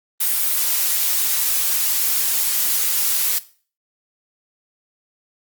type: noise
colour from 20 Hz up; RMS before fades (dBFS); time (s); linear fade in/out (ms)
blue; -19; 0.2-3.39; 10
effects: noise-tail reverb RT60 0.4 s tail -17 dB re dry + Opus 32 kbps